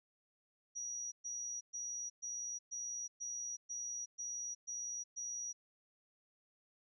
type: tone bursts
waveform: sine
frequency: 5790 Hz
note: F#8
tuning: 38 cents flat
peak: -40 dBFS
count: 10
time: 0.75-5.53 s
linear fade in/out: 20 ms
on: 370 ms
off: 120 ms
effects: none